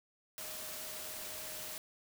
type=tone in noise; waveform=sine; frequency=622.3 Hz; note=D#5; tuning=in tune; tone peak=-54 dBFS; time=0.38-1.78 s; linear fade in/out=0 ms; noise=white; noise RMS=-44 dBFS; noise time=0.38-1.78 s; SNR=-13 dB; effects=none